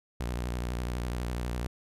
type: tone with vibrato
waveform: sawtooth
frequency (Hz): 60.4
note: B1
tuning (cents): -38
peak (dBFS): -27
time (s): 0.2-1.67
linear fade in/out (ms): 5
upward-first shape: square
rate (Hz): 12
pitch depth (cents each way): 83
effects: resampled to 32000 Hz